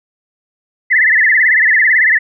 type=tone with vibrato; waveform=sine; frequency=1885 Hz; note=A#6; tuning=19 cents sharp; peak=-7 dBFS; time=0.9-2.19 s; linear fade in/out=20 ms; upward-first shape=sine; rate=18 Hz; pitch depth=160 cents each way; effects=none